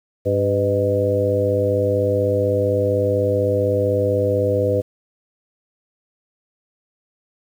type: harmonic tone with a mistuned harmonic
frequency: 100 Hz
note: G2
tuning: 35 cents sharp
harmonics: 1 / 2 / 3 / 4 / 5 / 6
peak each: -22 / -30 / -27 / -26 / -18 / -25 dBFS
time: 0.25-4.82 s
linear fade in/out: 20 ms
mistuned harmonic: 6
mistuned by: +45 cents
effects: 8-bit